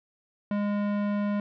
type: tone with tanh clipping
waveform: sine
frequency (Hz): 205.1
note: G#3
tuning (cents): -21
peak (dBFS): -27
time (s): 0.51-1.4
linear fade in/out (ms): 2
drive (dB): 18
effects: none